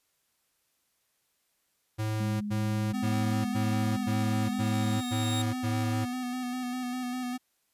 square tone bursts, 108.5 Hz, A2, 24 cents flat, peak -29 dBFS, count 8, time 1.98-6.057 s, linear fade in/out 20 ms, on 430 ms, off 91 ms
sine tone, 207.7 Hz, G#3, in tune, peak -31 dBFS, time 2.2-4.98 s, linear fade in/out 5 ms
square tone with vibrato, 250 Hz, B3, 21 cents sharp, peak -32 dBFS, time 2.93-7.38 s, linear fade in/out 20 ms, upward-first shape square, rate 5 Hz, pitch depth 23 cents each way
sawtooth tone with exponential growth, 3729 Hz, A#7, in tune, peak -29 dBFS, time 3.44-5.42 s, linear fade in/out 5 ms, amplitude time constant 430 ms
effects white hiss -74 dBFS RMS until 7.73 s + resampled to 32000 Hz

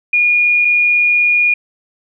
sine tone pair in turn, 2436 / 2436 Hz, D#7 / D#7, -37 / -37 cents, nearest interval unison, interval 0 cents, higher neither, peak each -9 dBFS, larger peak neither, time 0.13-0.65 / 0.65-1.54 s, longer second, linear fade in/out 5 ms, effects none

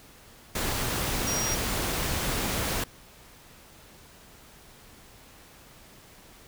sine tone in noise, 5700 Hz, F8, 34 cents sharp, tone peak -29 dBFS, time 1.27-1.55 s, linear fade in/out 5 ms, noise pink, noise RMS -29 dBFS, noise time 0.55-2.84 s, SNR -3 dB, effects pink hiss -52 dBFS RMS until 6.47 s

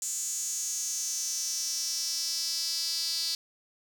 sawtooth tone with high-pass filter sweep, 330 Hz, E4, 2 cents sharp, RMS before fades -32 dBFS, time 0.02-3.35 s, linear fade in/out 2 ms, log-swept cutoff 7100 to 4600 Hz, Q 6.1, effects none

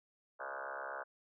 sine tone with frequency modulation, 1046.5 Hz, C6, in tune, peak -40 dBFS, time 0.39-1.04 s, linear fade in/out 20 ms, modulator 68 Hz, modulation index 7.8, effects none

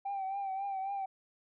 sine tone with vibrato, 781 Hz, G5, 7 cents flat, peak -32 dBFS, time 0.05-1.06 s, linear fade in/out 10 ms, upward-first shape triangle, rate 3.7 Hz, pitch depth 56 cents each way, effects tanh soft clip ceiling -31 dBFS

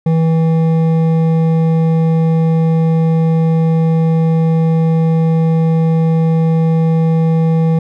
triangle tone with hard clipping, 162.5 Hz, E3, 24 cents flat, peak -11 dBFS, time 0.06-7.79 s, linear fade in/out 5 ms, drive 13 dB, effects none

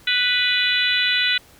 harmonic tone, 493.9 Hz, B4, in tune, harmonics 3 / 4 / 5 / 6 / 7 / 8, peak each -24 / -24 / -24 / -24 / -24 / -24 dBFS, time 0.07-1.38 s, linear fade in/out 5 ms, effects pink hiss -50 dBFS RMS until 1.59 s

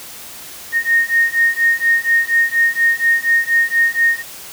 sine beating tone pair, 1848 / 1852.2 Hz, A#6 / A#6, -16 / -12 cents, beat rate 4.2 Hz, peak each -15 dBFS, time 0.72-4.23 s, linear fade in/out 50 ms, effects white hiss -34 dBFS RMS until 4.52 s

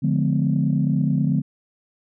sine chord, D diminished seventh, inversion none, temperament just, 146.83 / 176.2 / 211.4 / 253.7 Hz, D3 / F3 / Ab3 / Cb4, 0 / +16 / +31 / +47 cents, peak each -20 / -23 / -24 / -24 dBFS, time 0.02-1.42 s, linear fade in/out 20 ms, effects tanh soft clip ceiling -8 dBFS

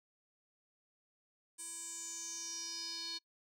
square tone with band-pass filter sweep, 333.6 Hz, E4, 21 cents sharp, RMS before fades -44 dBFS, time 1.58-3.19 s, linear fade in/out 20 ms, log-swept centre 8700 to 4300 Hz, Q 6.7, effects noise-tail reverb RT60 0.1 s tail -25 dB re dry

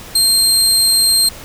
25% pulse tone, 4186 Hz, C8, in tune, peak -5 dBFS, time 0.15-1.29 s, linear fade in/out 5 ms, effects pink hiss -34 dBFS RMS until 1.44 s

